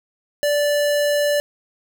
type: tone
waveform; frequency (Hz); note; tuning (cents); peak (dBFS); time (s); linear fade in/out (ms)
square; 584; D5; -10; -17; 0.43-1.4; 0
effects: none